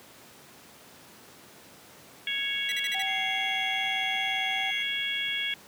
harmonic tone, 554.4 Hz, C#5, in tune, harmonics 3 / 4 / 5 / 6, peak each -36 / -32 / -36 / -31 dBFS, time 2.27-5.54 s, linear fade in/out 2 ms
sawtooth tone bursts, 1975.5 Hz, B6, in tune, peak -29 dBFS, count 5, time 2.69-3.022 s, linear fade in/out 0 ms, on 28 ms, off 48 ms
triangle tone with vibrato, 770 Hz, G5, 31 cents flat, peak -32 dBFS, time 2.94-4.71 s, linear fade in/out 10 ms, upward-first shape triangle, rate 2.5 Hz, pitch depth 9 cents each way
triangle tone, 2100 Hz, C7, 6 cents sharp, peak -33 dBFS, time 3.06-4.84 s, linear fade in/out 20 ms
effects pink hiss -51 dBFS RMS until 5.67 s + high-pass 150 Hz 12 dB/octave

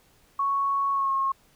sine tone with pitch glide, 1108.7 to 1082.8 Hz, C#6 to C#6, 0 to -41 cents, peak -22 dBFS, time 0.39-1.32 s, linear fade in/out 5 ms, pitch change -41 cents, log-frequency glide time 0.92-1.12 s, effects pink hiss -61 dBFS RMS until 1.55 s

